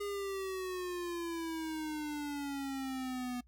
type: exponential sweep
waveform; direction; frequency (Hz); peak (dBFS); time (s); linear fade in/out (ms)
square; down; 410 to 244.7; -37; 0-3.41; 10
effects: noise-tail reverb RT60 0.1 s tail -22 dB re dry + added 60 Hz sine -60 dBFS peak until 3.47 s